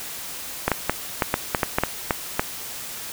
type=clicks; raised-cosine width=0.5 ms; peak=-3 dBFS; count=11; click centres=0.68 / 0.717 / 0.896 / 1.222 / 1.341 / 1.548 / 1.632 / 1.785 / 1.836 / 2.108 / 2.395 s; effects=white hiss -34 dBFS RMS until 3.12 s